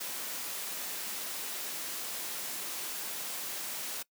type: noise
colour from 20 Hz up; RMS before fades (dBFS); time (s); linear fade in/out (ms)
white; -38; 0-4.03; 10
effects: noise-tail reverb RT60 0.1 s tail -22 dB re dry + high-pass 200 Hz 12 dB/octave